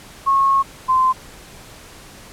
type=tone pair in turn; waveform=sine; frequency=1091 / 1036.1 Hz; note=C#6 / C6; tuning=-28 / -17 cents; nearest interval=minor second; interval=89 cents; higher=first; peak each=-12 dBFS; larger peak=neither; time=0.26-0.63 / 0.88-1.13 s; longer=first; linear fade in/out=20 ms; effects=pink hiss -41 dBFS RMS until 2.32 s + low-pass 12000 Hz 12 dB/octave